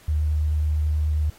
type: tone with vibrato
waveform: sine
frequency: 76.2 Hz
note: D#2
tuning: 36 cents flat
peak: -19 dBFS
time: 0.08-1.3 s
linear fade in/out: 5 ms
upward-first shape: sine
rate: 9.2 Hz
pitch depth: 11 cents each way
effects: pink hiss -52 dBFS RMS until 1.38 s + AAC 48 kbps